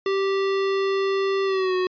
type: tone with pitch glide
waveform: square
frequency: 390 to 368.1 Hz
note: G4 to F#4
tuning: -9 to -9 cents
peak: -21 dBFS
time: 0.06-1.87 s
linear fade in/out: 2 ms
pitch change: -100 cents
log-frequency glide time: 1.45-1.75 s
effects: resampled to 11025 Hz